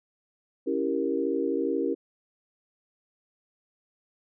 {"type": "chord", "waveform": "sine", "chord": "C# diminished seventh", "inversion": "none", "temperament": "equal with one note detuned", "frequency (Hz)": [277.2, 329.6, 392, 467.8], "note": ["C#4", "E4", "G4", "Bb4"], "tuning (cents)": [0, 0, 0, 6], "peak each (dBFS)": -30, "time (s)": [0.66, 1.95], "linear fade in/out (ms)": 20, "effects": []}